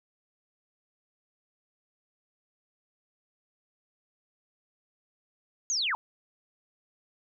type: linear sweep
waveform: sine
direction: down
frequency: 6740 to 809 Hz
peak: -26 dBFS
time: 5.7-5.95 s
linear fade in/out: 0 ms
effects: none